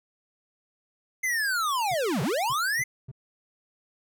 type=linear two-way sweep; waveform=square; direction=down then up; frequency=2093 to 116.54 to 2093 Hz; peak=-25 dBFS; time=1.23-2.84 s; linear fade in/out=10 ms; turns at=2.22 s
type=tone bursts; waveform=triangle; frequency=131.1 Hz; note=C3; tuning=4 cents sharp; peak=-34 dBFS; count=5; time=1.91-3.115 s; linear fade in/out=5 ms; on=33 ms; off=260 ms
effects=none